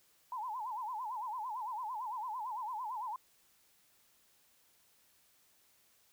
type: tone with vibrato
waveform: sine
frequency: 932 Hz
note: A#5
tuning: 1 cent flat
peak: -37 dBFS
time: 0.32-3.16 s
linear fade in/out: 2 ms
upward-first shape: sine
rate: 8.9 Hz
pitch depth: 190 cents each way
effects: white hiss -69 dBFS RMS until 6.12 s